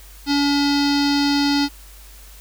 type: tone with low-pass filter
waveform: square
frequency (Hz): 285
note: C#4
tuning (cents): +48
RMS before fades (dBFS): -18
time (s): 0.26-1.69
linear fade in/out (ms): 50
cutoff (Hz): 4700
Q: 5.6
effects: added 50 Hz sine -41 dBFS peak until 2.4 s + white hiss -46 dBFS RMS until 2.4 s